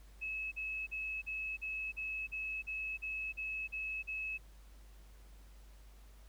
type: tone bursts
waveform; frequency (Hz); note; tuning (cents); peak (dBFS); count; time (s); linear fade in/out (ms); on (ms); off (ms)
sine; 2585; E7; -34; -37; 12; 0.21-4.381; 20; 310; 41
effects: added 50 Hz sine -54 dBFS peak until 6.28 s + pink hiss -66 dBFS RMS until 6.28 s